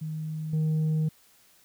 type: tone with level steps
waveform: sine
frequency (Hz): 156.3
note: D#3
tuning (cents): +8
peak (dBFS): -30 / -20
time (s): 0.01-1.09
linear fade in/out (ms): 10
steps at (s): 0.53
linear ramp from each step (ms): 5
effects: tanh soft clip ceiling -22 dBFS + white hiss -60 dBFS RMS until 1.64 s